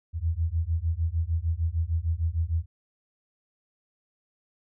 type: beating tone pair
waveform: sine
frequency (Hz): 79.4 / 86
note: D#2 / F2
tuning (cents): +36 / -26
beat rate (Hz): 6.6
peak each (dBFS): -27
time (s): 0.13-2.66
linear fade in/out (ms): 50
effects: none